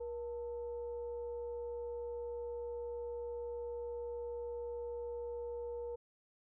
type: tone with frequency modulation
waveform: sine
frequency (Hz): 476.7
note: A#4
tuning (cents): +39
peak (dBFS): -39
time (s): 0-5.96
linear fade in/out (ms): 10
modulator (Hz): 415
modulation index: 0.35
effects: none